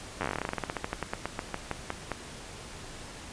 slowing click train, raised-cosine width 0.5 ms, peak -15 dBFS, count 29, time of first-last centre 0.21-2.117 s, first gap 10 ms, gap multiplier 1.12, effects pink hiss -44 dBFS RMS until 3.32 s + resampled to 22050 Hz

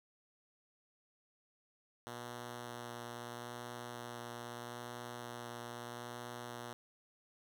5% pulse tone with vibrato, 120 Hz, B2, 49 cents flat, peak -33 dBFS, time 2.07-6.73 s, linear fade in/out 0 ms, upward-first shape sine, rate 0.78 Hz, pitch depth 9 cents each way, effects none

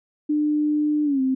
sine tone with pitch glide, 299.6 to 262.3 Hz, D4 to C4, +35 to +4 cents, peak -18 dBFS, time 0.29-1.35 s, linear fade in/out 10 ms, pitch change -231 cents, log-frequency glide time 1.04-1.21 s, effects none

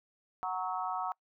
sine chord, F# dominant seventh, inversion none, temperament equal with one note detuned, 740 / 932.3 / 1108.7 / 1291.4 Hz, F#5 / A#5 / C#6 / E6, 0 / 0 / 0 / -36 cents, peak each -36 / -38 / -39 / -39 dBFS, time 0.43-1.12 s, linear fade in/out 0 ms, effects noise-tail reverb RT60 0.1 s tail -25 dB re dry

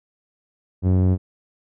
sawtooth tone with low-pass filter, 92.5 Hz, F#2, in tune, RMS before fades -17 dBFS, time 0.82-1.18 s, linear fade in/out 50 ms, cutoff 370 Hz, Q 0.61, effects none

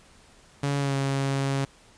sawtooth tone with pitch glide, 141.3 to 137.04 Hz, C#3 to C#3, +34 to -19 cents, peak -20 dBFS, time 0.63-1.65 s, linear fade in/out 5 ms, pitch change -53 cents, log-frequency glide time 0.78-0.95 s, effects pink hiss -55 dBFS RMS until 1.97 s + resampled to 22050 Hz

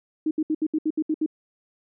sine tone bursts, 311.6 Hz, D#4, 3 cents sharp, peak -20 dBFS, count 9, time 0.26-1.262 s, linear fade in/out 5 ms, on 50 ms, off 69 ms, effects none

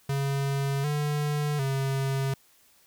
square tone with pitch steps, 138.5 / 147.9 / 135.6 Hz, C#3 / D3 / C#3, -1 / +13 / -38 cents, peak -26 dBFS, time 0.09-2.34 s, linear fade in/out 5 ms, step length 750 ms, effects white hiss -61 dBFS RMS until 2.86 s

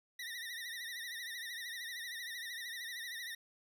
25% pulse tone with vibrato, 1890 Hz, A#6, 23 cents sharp, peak -38 dBFS, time 0.19-3.35 s, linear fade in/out 5 ms, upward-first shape triangle, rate 13 Hz, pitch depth 110 cents each way, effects none

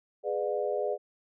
sine chord, G# diminished seventh, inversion none, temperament just, 415.3 / 498.4 / 598 / 717.6 Hz, G#4 / B4 / D5 / F5, 0 / +16 / +31 / +47 cents, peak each -32 / -33 / -32 / -37 dBFS, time 0.23-0.98 s, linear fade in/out 50 ms, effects none

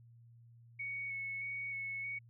sine tone with vibrato, 2217 Hz, C#7, in tune, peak -38 dBFS, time 0.79-2.19 s, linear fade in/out 10 ms, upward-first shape square, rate 1.6 Hz, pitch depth 12 cents each way, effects added 117 Hz sine -57 dBFS peak until 2.29 s

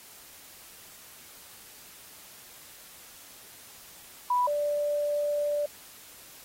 sine tone pair in turn, 986 / 586.3 Hz, B5 / D5, -3 / -3 cents, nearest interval major sixth, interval 900 cents, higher first, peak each -22 / -25 dBFS, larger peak first, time 4.3-4.47 / 4.47-5.66 s, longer second, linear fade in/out 5 ms, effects white hiss -50 dBFS RMS until 6.44 s + AAC 48 kbps

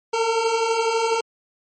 25% pulse beating tone pair, 444.4 / 456.4 Hz, A4 / A#4, +17 / -37 cents, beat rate 12 Hz, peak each -22 / -16 dBFS, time 0.13-1.21 s, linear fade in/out 10 ms, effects low-pass 9000 Hz 12 dB/octave + MP3 32 kbps

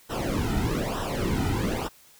brown noise with flanger, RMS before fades -27 dBFS, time 0.09-1.89 s, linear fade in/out 20 ms, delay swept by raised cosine 0.44 to 1.84 ms, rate 1.1 Hz, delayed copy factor -0.85, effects white hiss -55 dBFS RMS until 2.19 s

